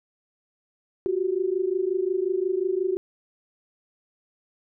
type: tone pair together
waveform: sine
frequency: 360 / 385.6 Hz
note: F#4 / G4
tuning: -47 / -28 cents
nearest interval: minor second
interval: 119 cents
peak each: -25 dBFS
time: 1.06-2.97 s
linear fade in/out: 0 ms
effects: none